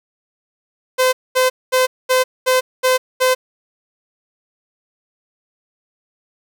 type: tone bursts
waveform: sawtooth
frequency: 513 Hz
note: C5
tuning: 34 cents flat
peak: -8 dBFS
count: 7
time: 0.98-3.35 s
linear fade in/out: 20 ms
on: 150 ms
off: 220 ms
effects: none